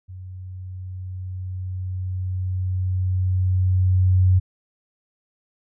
sine tone with level ramp, 92.5 Hz, F#2, in tune, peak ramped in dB -34 to -12 dBFS, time 0.08-4.4 s, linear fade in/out 20 ms, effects none

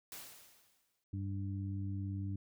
white noise with exponential decay, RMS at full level -46 dBFS, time 0.12-1.04 s, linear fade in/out 1 ms, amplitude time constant 200 ms
harmonic tone, 98 Hz, G2, in tune, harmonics 1 / 2 / 3, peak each -37 / -45 / -46 dBFS, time 1.13-2.36 s, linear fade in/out 5 ms
effects none

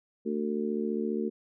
harmonic tone, 74.9 Hz, D2, 35 cents sharp, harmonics 3 / 4 / 5 / 6, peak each -31 / -37 / -33 / -35 dBFS, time 0.25-1.3 s, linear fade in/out 20 ms, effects none

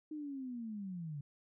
sine linear sweep, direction down, 311.1 to 138.5 Hz, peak -40 dBFS, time 0.11-1.21 s, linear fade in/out 5 ms, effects none

